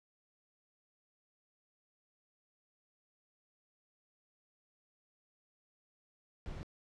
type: noise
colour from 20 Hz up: brown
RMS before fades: -43 dBFS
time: 6.46-6.63 s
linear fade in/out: 0 ms
effects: low-pass 6000 Hz 12 dB/octave